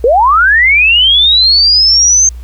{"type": "linear sweep", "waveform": "sine", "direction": "up", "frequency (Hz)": [434.2, 6360], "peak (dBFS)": -4, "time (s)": [0.04, 2.29], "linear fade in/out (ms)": 2, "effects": ["added 60 Hz sine -23 dBFS peak until 2.43 s", "pink hiss -46 dBFS RMS until 2.43 s"]}